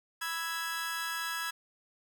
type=chord; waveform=sawtooth; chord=E major; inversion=second; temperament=equal; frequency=987.8 / 1318.5 / 1661.2 Hz; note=B5 / E6 / G#6; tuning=0 / 0 / 0 cents; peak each=-38 / -35 / -32 dBFS; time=0.21-1.51 s; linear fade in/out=10 ms; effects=none